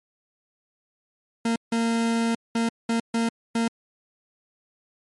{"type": "tone bursts at uneven times", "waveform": "40% pulse", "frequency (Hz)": 230, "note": "A#3", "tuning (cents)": -23, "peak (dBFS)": -20, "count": 6, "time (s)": [[1.45, 1.56], [1.72, 2.35], [2.55, 2.69], [2.89, 3], [3.14, 3.29], [3.55, 3.68]], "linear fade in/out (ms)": 5, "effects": ["MP3 48 kbps"]}